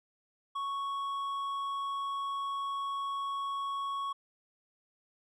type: tone with hard clipping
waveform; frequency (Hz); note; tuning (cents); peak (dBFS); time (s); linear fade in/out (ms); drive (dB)
sine; 1108.7; C#6; 0; -34; 0.55-4.13; 10; 5
effects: none